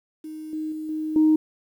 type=tone with level steps; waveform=sine; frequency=311.1 Hz; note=D#4; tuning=in tune; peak=-33 / -26 / -29 / -25 / -13 dBFS; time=0.24-1.36 s; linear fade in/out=5 ms; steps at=0.53 / 0.72 / 0.89 / 1.16 s; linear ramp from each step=2 ms; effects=tanh soft clip ceiling -10 dBFS + 9-bit